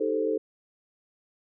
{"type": "chord", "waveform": "sine", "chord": "A half-diminished seventh", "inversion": "second", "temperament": "equal", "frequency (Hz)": [311.1, 392, 440, 523.3], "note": ["Eb4", "G4", "A4", "C5"], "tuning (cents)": [0, 0, 0, 0], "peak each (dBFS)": [-31, -32, -26, -32], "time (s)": [0, 0.38], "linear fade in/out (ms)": 10, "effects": []}